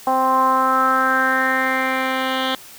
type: tone with low-pass filter sweep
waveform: 10% pulse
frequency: 261.6 Hz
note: C4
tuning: in tune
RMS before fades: -18 dBFS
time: 0.07-2.55 s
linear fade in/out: 2 ms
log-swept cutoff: 880 to 3200 Hz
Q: 5.3
effects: white hiss -41 dBFS RMS until 2.78 s